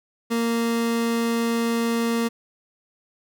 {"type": "tone", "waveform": "30% pulse", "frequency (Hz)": 231.7, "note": "A#3", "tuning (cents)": -10, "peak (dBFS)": -18, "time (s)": [0.3, 2.29], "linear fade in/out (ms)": 20, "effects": []}